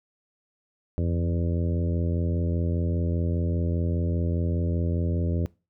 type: harmonic tone with a mistuned harmonic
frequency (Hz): 85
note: F2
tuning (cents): -46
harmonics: 1 / 2 / 3 / 4 / 5 / 6 / 7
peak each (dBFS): -24 / -30 / -34 / -36 / -38 / -40 / -41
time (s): 0.98-5.46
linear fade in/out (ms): 0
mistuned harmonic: 1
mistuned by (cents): +36
effects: noise-tail reverb RT60 0.3 s tail -22 dB re dry